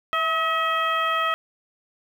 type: harmonic tone with a mistuned harmonic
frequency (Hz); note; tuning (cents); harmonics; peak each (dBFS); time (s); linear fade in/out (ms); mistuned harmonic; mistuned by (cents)
640; D#5; +49; 1 / 2 / 3 / 4 / 5; -30 / -22 / -29 / -31 / -31; 0.13-1.34; 0; 1; +45
effects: 8-bit

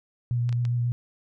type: tone with vibrato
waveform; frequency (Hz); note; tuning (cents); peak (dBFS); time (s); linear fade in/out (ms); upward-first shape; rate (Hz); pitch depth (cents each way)
sine; 120.5; B2; -42; -22; 0.31-0.92; 0; triangle; 7.4; 20
type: clicks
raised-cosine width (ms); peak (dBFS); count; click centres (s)
0.2; -24; 3; 0.492 / 0.527 / 0.652
effects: none

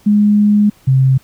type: tone pair in turn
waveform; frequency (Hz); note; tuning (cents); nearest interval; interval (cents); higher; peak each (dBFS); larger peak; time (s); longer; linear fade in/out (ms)
sine; 207.7 / 132.36; G#3 / C3; 0 / +20; minor sixth; 780; first; -7; neither; 0.06-0.7 / 0.87-1.18; first; 10
effects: pink hiss -49 dBFS RMS until 1.23 s

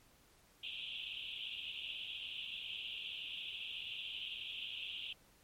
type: band-pass noise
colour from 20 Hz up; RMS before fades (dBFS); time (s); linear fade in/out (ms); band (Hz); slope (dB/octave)
pink; -45; 0.63-5.13; 5; 2600 to 3500; 96
effects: pink hiss -67 dBFS RMS until 5.43 s + MP3 64 kbps

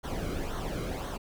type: noise with flanger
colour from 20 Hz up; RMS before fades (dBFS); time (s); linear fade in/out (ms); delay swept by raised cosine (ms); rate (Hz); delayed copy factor
brown; -34; 0.03-1.18; 20; 0.4 to 1.14; 1.9; -0.65
effects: none

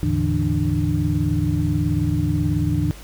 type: tone cluster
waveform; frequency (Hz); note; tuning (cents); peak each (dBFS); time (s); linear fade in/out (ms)
sine; 81 / 108.2 / 146.4 / 164.9 / 297.8; E2 / A2 / D3 / E3 / D4; -30 / -29 / -5 / +1 / +24; -24; 0.03-2.91; 0
effects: added 50 Hz sine -39 dBFS peak until 3.03 s + pink hiss -43 dBFS RMS until 3.03 s

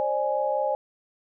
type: tone cluster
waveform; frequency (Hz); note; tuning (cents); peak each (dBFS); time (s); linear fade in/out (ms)
sine; 534 / 599 / 833; C5 / D5 / G#5; +35 / +34 / +5; -27; 0-0.75; 0
effects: none

